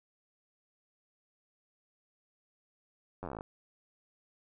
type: slowing click train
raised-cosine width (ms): 1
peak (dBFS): -26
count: 13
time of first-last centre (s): 3.23-3.409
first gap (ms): 10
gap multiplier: 1.07
effects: none